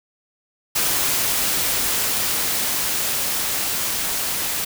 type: noise with level ramp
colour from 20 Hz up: white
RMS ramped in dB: -20 to -24 dBFS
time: 0.75-4.65 s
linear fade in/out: 10 ms
effects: none

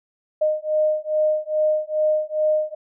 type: beating tone pair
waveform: sine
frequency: 614 / 616.4 Hz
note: D#5 / D#5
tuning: -23 / -16 cents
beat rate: 2.4 Hz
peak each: -21 dBFS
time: 0.41-2.75 s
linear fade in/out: 10 ms
effects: none

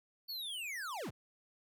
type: linear sweep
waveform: square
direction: down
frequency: 4542 to 42.17 Hz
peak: -40 dBFS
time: 0.28-1.11 s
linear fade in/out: 20 ms
effects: none

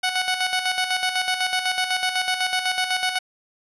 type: tone with tremolo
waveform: 10% pulse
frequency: 740 Hz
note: F#5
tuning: in tune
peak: -11 dBFS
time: 0.03-3.19 s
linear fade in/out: 10 ms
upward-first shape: square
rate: 8 Hz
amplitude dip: 55%
effects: resampled to 24000 Hz

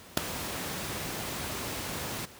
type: noise with ADSR envelope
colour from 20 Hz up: pink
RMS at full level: -18 dBFS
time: 0.17-2.26 s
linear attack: 5 ms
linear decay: 3 ms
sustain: -17 dB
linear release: 16 ms
effects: pink hiss -50 dBFS RMS until 2.39 s + high-pass 80 Hz 12 dB/octave

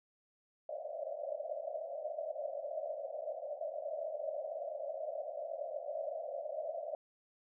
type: band-pass noise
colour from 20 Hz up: white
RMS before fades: -41 dBFS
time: 0.69-6.95 s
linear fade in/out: 2 ms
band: 560 to 660 Hz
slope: 96 dB/octave
effects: none

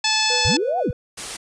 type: harmonic tone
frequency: 868 Hz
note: A5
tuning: 24 cents flat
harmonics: 1 / 2 / 3 / 4 / 5 / 6 / 7 / 8 / 9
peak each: -25 / -28 / -24 / -25 / -25 / -23 / -31 / -32 / -30 dBFS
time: 0.04-0.57 s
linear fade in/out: 5 ms
type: tone with tremolo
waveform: triangle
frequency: 493.9 Hz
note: B4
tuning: in tune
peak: -22 dBFS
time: 0.3-0.93 s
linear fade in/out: 2 ms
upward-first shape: triangle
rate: 6.1 Hz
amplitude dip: 65%
type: linear two-way sweep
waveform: sine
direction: up then down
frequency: 61.74 to 773 to 61.74 Hz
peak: -19 dBFS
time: 0.45-0.91 s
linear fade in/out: 0 ms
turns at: 0.79 s
type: noise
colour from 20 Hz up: white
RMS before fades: -30 dBFS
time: 1.17-1.37 s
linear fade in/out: 10 ms
effects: resampled to 22050 Hz

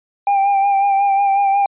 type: tone with vibrato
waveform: triangle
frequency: 794 Hz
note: G5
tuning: 22 cents sharp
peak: -10 dBFS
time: 0.27-1.66 s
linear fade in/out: 2 ms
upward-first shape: sine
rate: 5.5 Hz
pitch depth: 30 cents each way
effects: resampled to 8000 Hz

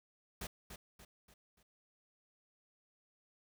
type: noise with echo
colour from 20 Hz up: pink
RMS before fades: -43 dBFS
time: 0.41-0.47 s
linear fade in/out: 5 ms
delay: 290 ms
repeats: 4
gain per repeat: -7 dB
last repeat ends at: 1.63 s
effects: none

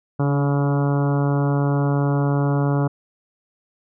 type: harmonic tone with a mistuned harmonic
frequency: 141.6 Hz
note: C#3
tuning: 37 cents sharp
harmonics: 1 / 2 / 3 / 4 / 5 / 6 / 7 / 8 / 9 / 10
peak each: -18 / -24 / -28 / -30 / -32 / -34 / -35 / -36 / -37 / -38 dBFS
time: 0.19-2.88 s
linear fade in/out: 10 ms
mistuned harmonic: 2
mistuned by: +17 cents
effects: none

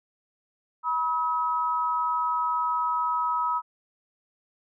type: tone pair together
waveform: sine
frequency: 972.1 / 1279 Hz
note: B5 / D#6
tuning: -28 / +47 cents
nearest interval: perfect fourth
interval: 475 cents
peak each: -26 dBFS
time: 0.83-3.62 s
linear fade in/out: 50 ms
effects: none

